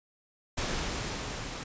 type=noise with level ramp; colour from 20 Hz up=pink; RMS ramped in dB=-31 to -39 dBFS; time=0.57-1.64 s; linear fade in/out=10 ms; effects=resampled to 16000 Hz